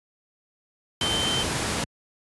sine tone in noise, 3100 Hz, G7, 20 cents flat, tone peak -25 dBFS, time 1.01-1.43 s, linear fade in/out 2 ms, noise pink, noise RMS -26 dBFS, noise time 1.01-1.84 s, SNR -2 dB, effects high-pass 80 Hz 12 dB/octave + resampled to 24000 Hz

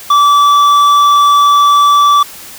triangle tone with tanh clipping, 1157 Hz, D6, 26 cents flat, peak -6 dBFS, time 0.1-2.23 s, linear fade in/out 5 ms, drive 13 dB, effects white hiss -31 dBFS RMS until 2.58 s

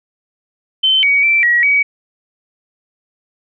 sine tone with pitch steps, 3078 / 2255 / 2337 / 1912 / 2267 Hz, G7 / C#7 / D7 / A#6 / C#7, -32 / +29 / -9 / +43 / +38 cents, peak -9 dBFS, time 0.83-1.83 s, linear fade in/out 10 ms, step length 200 ms, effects none

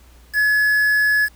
triangle tone with quantisation, 1700 Hz, G#6, 40 cents sharp, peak -12 dBFS, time 0.33-1.29 s, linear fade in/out 50 ms, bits 5, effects added 60 Hz sine -46 dBFS peak until 1.35 s + pink hiss -53 dBFS RMS until 1.35 s

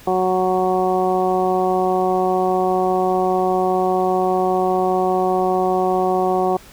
harmonic tone, 185 Hz, F#3, in tune, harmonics 1 / 2 / 3 / 4 / 5 / 6, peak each -26 / -19 / -25 / -19 / -29 / -28 dBFS, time 0.07-6.57 s, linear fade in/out 5 ms, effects pink hiss -44 dBFS RMS until 6.72 s

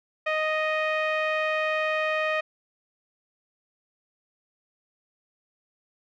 sawtooth tone with low-pass filter, 622.3 Hz, D#5, in tune, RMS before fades -26 dBFS, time 0.26-2.41 s, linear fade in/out 10 ms, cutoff 2300 Hz, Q 3, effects none

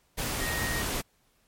sine tone in noise, 1871 Hz, A#6, 6 cents sharp, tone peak -33 dBFS, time 0.4-0.83 s, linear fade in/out 20 ms, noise pink, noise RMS -31 dBFS, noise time 0.17-1.02 s, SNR -5 dB, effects pink hiss -68 dBFS RMS until 1.47 s + MP3 64 kbps

